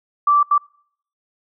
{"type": "tone bursts at uneven times", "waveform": "sine", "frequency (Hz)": 1166, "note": "D6", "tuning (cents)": -13, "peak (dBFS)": -11, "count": 2, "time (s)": [[0.27, 0.43], [0.51, 0.58]], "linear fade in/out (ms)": 5, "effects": ["noise-tail reverb RT60 0.6 s tail -26 dB re dry"]}